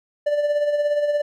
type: tone with tremolo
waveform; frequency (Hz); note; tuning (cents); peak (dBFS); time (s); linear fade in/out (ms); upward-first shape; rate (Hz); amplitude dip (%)
triangle; 587.3; D5; 0; -14; 0.26-1.22; 10; sine; 17; 50
effects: none